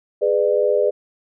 sine chord, G# diminished, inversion none, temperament just, 415.3 / 498.4 / 598 Hz, G#4 / B4 / D5, 0 / +16 / +31 cents, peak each -19 dBFS, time 0.21-0.91 s, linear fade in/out 20 ms, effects none

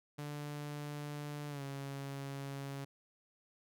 sawtooth tone with pitch glide, 146.83 to 138.59 Hz, D3 to C#3, 0 to 0 cents, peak -37 dBFS, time 0.18-2.85 s, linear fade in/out 10 ms, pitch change -100 cents, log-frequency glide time 1.49-1.62 s, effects none

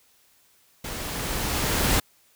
pink noise with level ramp, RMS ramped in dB -34 to -21 dBFS, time 0.84-2 s, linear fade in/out 5 ms, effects white hiss -61 dBFS RMS until 2.35 s

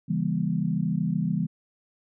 sine chord, C# diminished seventh, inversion none, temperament just, 138.59 / 166.31 / 199.57 / 239.5 Hz, C#3 / E3 / G3 / Bb3, 0 / +16 / +31 / +47 cents, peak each -32 / -26 / -28 / -32 dBFS, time 0.08-1.47 s, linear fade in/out 20 ms, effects none

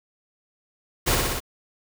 pink noise with echo, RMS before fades -21 dBFS, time 1.06-1.16 s, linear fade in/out 20 ms, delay 61 ms, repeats 4, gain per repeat -2 dB, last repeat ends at 1.404 s, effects none

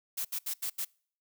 blue noise bursts at uneven times, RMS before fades -34 dBFS, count 5, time 0.17-0.25 / 0.32-0.39 / 0.46-0.54 / 0.62-0.7 / 0.78-0.85 s, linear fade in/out 10 ms, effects noise-tail reverb RT60 0.5 s tail -26 dB re dry

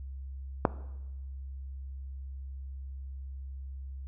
click, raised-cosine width 1 ms, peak -7 dBFS, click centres 0.652 s, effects noise-tail reverb RT60 1.0 s tail -17 dB re dry + added 67 Hz sine -38 dBFS peak until 4.07 s

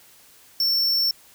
square tone, 5420 Hz, E8, 47 cents sharp, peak -19 dBFS, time 0.6-1.11 s, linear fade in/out 2 ms, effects white hiss -52 dBFS RMS until 1.34 s

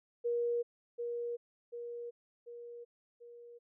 sine tone with echo, 475.2 Hz, A#4, 33 cents sharp, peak -30 dBFS, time 0.24-0.63 s, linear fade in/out 20 ms, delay 740 ms, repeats 4, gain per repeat -5 dB, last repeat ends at 3.59 s, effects none

